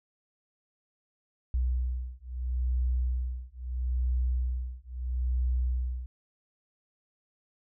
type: beating tone pair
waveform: sine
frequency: 61.9 / 62.66 Hz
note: B1 / B1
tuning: +5 / +26 cents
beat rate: 0.76 Hz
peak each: -30 dBFS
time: 1.54-6.06 s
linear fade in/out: 0 ms
effects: none